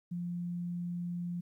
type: tone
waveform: sine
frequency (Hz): 174.61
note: F3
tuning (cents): 0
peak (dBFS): -34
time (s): 0.11-1.41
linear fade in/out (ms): 10
effects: 12-bit